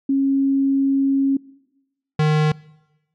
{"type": "tone pair in turn", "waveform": ["sine", "square"], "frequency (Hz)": [273, 153.22], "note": ["C#4", "D#3"], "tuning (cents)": [-26, -26], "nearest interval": "minor seventh", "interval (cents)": 1000, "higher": "first", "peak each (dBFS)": -15, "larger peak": "neither", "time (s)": [[0.09, 1.37], [2.19, 2.52]], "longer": "first", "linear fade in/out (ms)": 5, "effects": ["noise-tail reverb RT60 1.0 s tail -23 dB re dry", "low-pass 4000 Hz 12 dB/octave"]}